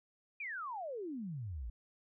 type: exponential sweep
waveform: sine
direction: down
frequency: 2489 to 51.91 Hz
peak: -39 dBFS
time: 0.4-1.7 s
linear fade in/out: 5 ms
effects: none